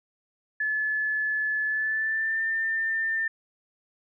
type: tone with pitch glide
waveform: sine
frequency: 1724 to 1796.2 Hz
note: A6 to A6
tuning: -36 to +35 cents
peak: -24 dBFS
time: 0.6-3.28 s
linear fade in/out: 5 ms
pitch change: +71 cents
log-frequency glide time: 1.66-2.44 s
effects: none